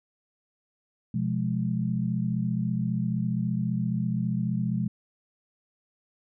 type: chord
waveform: sine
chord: F diminished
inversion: second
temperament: just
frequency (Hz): 125.72 / 174.61 / 209.5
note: Cb3 / F3 / Ab3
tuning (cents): +31 / 0 / +15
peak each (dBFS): -29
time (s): 1.14-4.88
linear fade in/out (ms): 5
effects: none